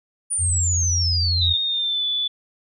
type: exponential sweep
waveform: sine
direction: down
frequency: 9590 to 3520 Hz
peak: -20 dBFS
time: 0.3-1.58 s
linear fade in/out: 20 ms
type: tone with vibrato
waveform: sine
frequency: 86.3 Hz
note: F2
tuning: 20 cents flat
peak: -20 dBFS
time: 0.38-1.55 s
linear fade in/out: 50 ms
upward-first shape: triangle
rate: 13 Hz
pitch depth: 37 cents each way
type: tone with pitch glide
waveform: sine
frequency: 3700 to 3472 Hz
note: A#7 to A7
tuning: -14 to -24 cents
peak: -20 dBFS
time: 1.41-2.28 s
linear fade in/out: 10 ms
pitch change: -110 cents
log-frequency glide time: 1.63-2.05 s
effects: none